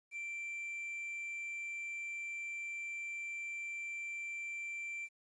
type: tone with quantisation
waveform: triangle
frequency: 2349 Hz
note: D7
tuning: in tune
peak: -38 dBFS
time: 0.11-5.09 s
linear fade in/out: 50 ms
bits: 11
effects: resampled to 24000 Hz